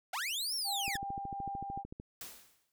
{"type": "linear two-way sweep", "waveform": "sawtooth", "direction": "up then down", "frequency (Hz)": [641, 5588, 1620], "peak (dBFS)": -31, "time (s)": [0.13, 0.97], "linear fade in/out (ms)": 5, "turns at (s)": 0.55}
{"type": "tone with tremolo", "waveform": "sine", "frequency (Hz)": 795, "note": "G5", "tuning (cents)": 24, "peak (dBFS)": -36, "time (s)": [0.64, 1.84], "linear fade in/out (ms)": 50, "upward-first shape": "triangle", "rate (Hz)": 2.7, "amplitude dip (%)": 30}
{"type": "click train", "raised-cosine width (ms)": 3, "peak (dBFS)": -31, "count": 16, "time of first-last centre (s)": [0.88, 1.999], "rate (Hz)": 13.4}
{"type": "noise with exponential decay", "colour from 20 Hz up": "white", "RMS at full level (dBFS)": -43, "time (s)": [2.21, 2.72], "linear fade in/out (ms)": 1, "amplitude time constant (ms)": 110}
{"effects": []}